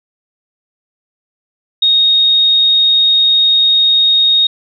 sine tone, 3729 Hz, A#7, in tune, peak -7 dBFS, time 1.82-4.47 s, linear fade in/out 5 ms, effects none

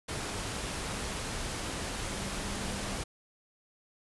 sine tone in noise, 198.2 Hz, G3, 19 cents sharp, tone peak -43 dBFS, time 2.07-2.98 s, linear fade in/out 10 ms, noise pink, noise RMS -36 dBFS, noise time 0.08-3.04 s, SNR -10 dB, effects resampled to 24000 Hz

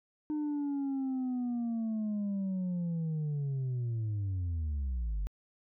sine linear sweep, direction down, 304.7 to 45.74 Hz, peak -28 dBFS, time 0.3-5.27 s, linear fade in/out 0 ms, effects tanh soft clip ceiling -30 dBFS

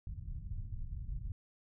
pink low-pass noise, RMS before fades -41 dBFS, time 0.07-1.32 s, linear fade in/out 2 ms, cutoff 120 Hz, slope 24 dB/octave, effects none

